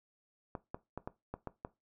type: clicks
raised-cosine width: 1 ms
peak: -25 dBFS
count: 7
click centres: 0.552 / 0.745 / 0.976 / 1.075 / 1.34 / 1.473 / 1.649 s
effects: noise-tail reverb RT60 0.2 s tail -17 dB re dry